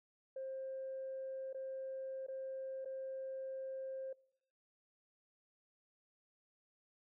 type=tone with dropouts; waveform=sine; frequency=530 Hz; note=C5; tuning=22 cents sharp; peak=-40 dBFS; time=0.36-4.13 s; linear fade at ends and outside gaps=5 ms; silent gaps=1.53-1.545 / 2.266-2.283 / 2.848-2.856 s; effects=noise-tail reverb RT60 0.7 s tail -24 dB re dry + tanh soft clip ceiling -37 dBFS